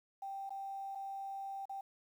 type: tone with dropouts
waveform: sine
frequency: 784 Hz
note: G5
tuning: in tune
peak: -40 dBFS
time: 0.22-1.81 s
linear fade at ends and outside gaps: 5 ms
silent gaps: 0.494-0.504 / 0.951-0.954 / 1.655-1.694 s
effects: 11-bit